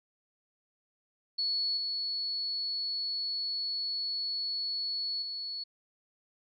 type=tone with level steps; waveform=sine; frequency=4400 Hz; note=C#8; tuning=14 cents flat; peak=-28 / -31 / -35 dBFS; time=1.38-5.64 s; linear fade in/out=10 ms; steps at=1.77 / 5.22 s; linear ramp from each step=2 ms; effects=none